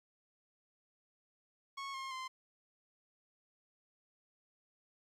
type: tone with pitch steps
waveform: sawtooth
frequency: 1100 / 1069.9 / 1040.7 Hz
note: C#6 / C6 / C6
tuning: -14 / +38 / -10 cents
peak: -37 dBFS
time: 1.77-2.28 s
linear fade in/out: 10 ms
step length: 170 ms
effects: low-pass 6000 Hz 12 dB/octave + 12-bit